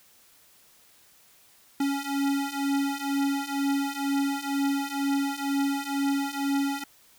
square beating tone pair, 277.2 / 279.3 Hz, C#4 / C#4, 0 / +13 cents, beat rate 2.1 Hz, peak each -30 / -28 dBFS, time 1.8-6.84 s, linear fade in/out 5 ms, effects white hiss -58 dBFS RMS until 7.18 s

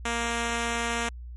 5% pulse tone, 234 Hz, A#3, 7 cents sharp, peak -15 dBFS, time 0.05-1.09 s, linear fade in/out 5 ms, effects added 60 Hz sine -37 dBFS peak until 1.36 s + MP3 48 kbps

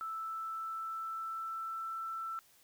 sine tone with pitch glide, 1318.5 to 1332.3 Hz, E6 to E6, 0 to +18 cents, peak -37 dBFS, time 0.01-2.39 s, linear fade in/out 0 ms, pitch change +18 cents, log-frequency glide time 0.12-1.94 s, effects white hiss -65 dBFS RMS until 2.63 s

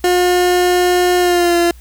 30% pulse tone with pitch glide, 358.2 to 343.8 Hz, F4 to F4, +44 to -27 cents, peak -8 dBFS, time 0.04-1.71 s, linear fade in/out 2 ms, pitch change -71 cents, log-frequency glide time 1.19-1.57 s, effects added 60 Hz sine -36 dBFS peak until 1.8 s + white hiss -49 dBFS RMS until 1.8 s

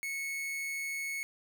45% pulse tone with amplitude modulation, 2200 Hz, C#7, 14 cents flat, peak -33 dBFS, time 0.03-1.23 s, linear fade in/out 0 ms, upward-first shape sine, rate 153 Hz, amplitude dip 30%, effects none

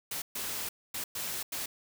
white noise bursts at uneven times, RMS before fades -36 dBFS, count 5, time 0.11-0.22 / 0.35-0.69 / 0.94-1.04 / 1.15-1.43 / 1.52-1.66 s, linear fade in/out 5 ms, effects none

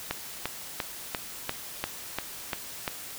click train, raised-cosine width 0.3 ms, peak -12 dBFS, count 9, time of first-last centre 0.11-2.878 s, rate 2.89 Hz, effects white hiss -41 dBFS RMS until 3.18 s

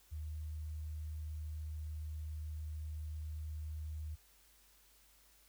sine tone, 77.1 Hz, D#2, 15 cents flat, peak -40 dBFS, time 0.11-4.16 s, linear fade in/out 20 ms, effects added 50 Hz sine -70 dBFS peak until 5.48 s + white hiss -67 dBFS RMS until 5.48 s

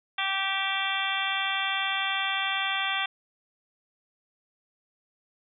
harmonic tone with a mistuned harmonic, 388.8 Hz, G4, 14 cents flat, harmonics 2 / 3 / 4 / 5 / 6 / 7 / 8 / 9, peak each -34 / -34 / -34 / -34 / -34 / -34 / -34 / -34 dBFS, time 0.18-3.06 s, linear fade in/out 5 ms, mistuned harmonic 8, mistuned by +50 cents, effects none

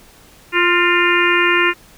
harmonic tone with a mistuned harmonic, 349.2 Hz, F4, in tune, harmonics 1 / 3 / 4 / 5 / 6 / 7 / 8, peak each -18 / -20 / -19 / -18 / -21 / -19 / -22 dBFS, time 0.52-1.74 s, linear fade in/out 50 ms, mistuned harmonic 5, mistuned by +47 cents, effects pink hiss -46 dBFS RMS until 1.97 s

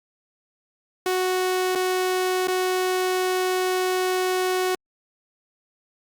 sawtooth tone with dropouts, 369.3 Hz, F#4, 3 cents flat, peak -17 dBFS, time 1.06-4.75 s, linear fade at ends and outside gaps 2 ms, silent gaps 1.751-1.756 / 2.473-2.482 s, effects Opus 48 kbps

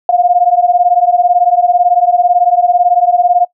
sine beating tone pair, 701 / 719 Hz, F5 / F#5, +6 / -50 cents, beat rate 18 Hz, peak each -10 dBFS, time 0.09-3.45 s, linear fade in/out 2 ms, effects noise-tail reverb RT60 0.1 s tail -20 dB re dry

